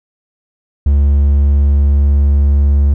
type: tone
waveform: triangle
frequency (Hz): 70.9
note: C#2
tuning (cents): +40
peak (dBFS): -5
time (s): 0.86-2.94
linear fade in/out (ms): 5
effects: none